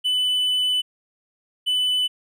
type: tone pair in turn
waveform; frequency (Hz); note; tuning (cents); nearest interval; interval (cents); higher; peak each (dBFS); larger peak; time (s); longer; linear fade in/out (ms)
triangle; 2997 / 2997; F#7 / F#7; +22 / +22; unison; 0; neither; -17; neither; 0.04-0.82 / 1.66-2.08; first; 20
effects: none